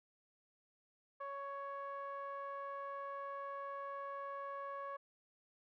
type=tone with low-pass filter; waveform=sawtooth; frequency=557 Hz; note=C#5; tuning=8 cents sharp; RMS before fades=-45 dBFS; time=1.2-4.97 s; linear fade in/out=10 ms; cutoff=1300 Hz; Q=6.7; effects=none